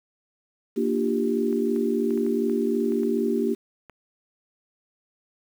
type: chord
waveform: sine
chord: G minor seventh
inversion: first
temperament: equal with one note detuned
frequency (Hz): 233.1 / 296.9 / 349.2 / 392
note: Bb3 / D4 / F4 / G4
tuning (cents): 0 / +19 / 0 / 0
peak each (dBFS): -25 / -29 / -29 / -25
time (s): 0.76-3.55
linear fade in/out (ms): 20
type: clicks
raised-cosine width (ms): 0.5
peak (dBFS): -30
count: 9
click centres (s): 1.528 / 1.762 / 2.107 / 2.176 / 2.265 / 2.497 / 2.921 / 3.033 / 3.897
effects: 8-bit